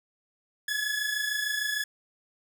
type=tone pair together; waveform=sawtooth; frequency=1689.4 / 1716 Hz; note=G#6 / A6; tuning=+29 / -44 cents; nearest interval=unison; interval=27 cents; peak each=-27 dBFS; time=0.68-1.84 s; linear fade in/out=5 ms; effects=none